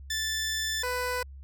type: tone pair in turn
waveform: 15% pulse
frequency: 1760 / 497.9 Hz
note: A6 / B4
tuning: 0 / +14 cents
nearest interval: octave + minor seventh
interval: 2186 cents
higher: first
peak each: -22 dBFS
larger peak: neither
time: 0.1-0.83 / 0.83-1.23 s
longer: first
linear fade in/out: 5 ms
effects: added 68 Hz sine -42 dBFS peak until 1.43 s